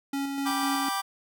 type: tone with tremolo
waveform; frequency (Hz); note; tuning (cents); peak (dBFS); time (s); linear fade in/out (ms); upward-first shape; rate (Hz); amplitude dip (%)
square; 277.2; C#4; 0; -28; 0.13-0.89; 5; square; 4; 30
type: chord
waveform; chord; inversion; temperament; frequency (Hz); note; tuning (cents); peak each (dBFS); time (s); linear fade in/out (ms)
sawtooth; G major; none; just; 784 / 980 / 1176; G5 / B5 / D6; 0 / -14 / +2; -27 / -31 / -26; 0.45-1.02; 20
effects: none